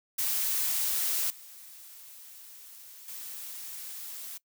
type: noise with level steps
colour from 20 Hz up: blue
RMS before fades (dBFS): -29 / -49 / -41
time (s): 0.18-4.38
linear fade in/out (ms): 10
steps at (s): 1.3 / 3.08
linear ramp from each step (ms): 2
effects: noise-tail reverb RT60 0.1 s tail -21 dB re dry